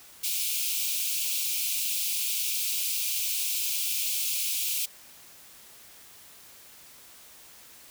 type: high-pass noise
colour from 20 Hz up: white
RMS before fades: -29 dBFS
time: 0.23-4.86 s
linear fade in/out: 10 ms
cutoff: 2300 Hz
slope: 96 dB/octave
effects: white hiss -51 dBFS RMS until 7.9 s